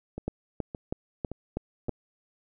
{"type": "two click trains", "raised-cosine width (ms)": 2, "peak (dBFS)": [-16, -22], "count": [6, 4], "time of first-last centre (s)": [[0.28, 1.893], [0.18, 1.885]], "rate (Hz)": [3.1, 1.76], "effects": []}